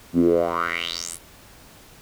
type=tone with band-pass filter sweep; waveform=10% pulse; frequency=84.8 Hz; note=E2; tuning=50 cents sharp; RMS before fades=-22 dBFS; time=0.13-1.19 s; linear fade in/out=50 ms; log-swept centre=210 to 11000 Hz; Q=5.1; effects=pink hiss -48 dBFS RMS until 2.01 s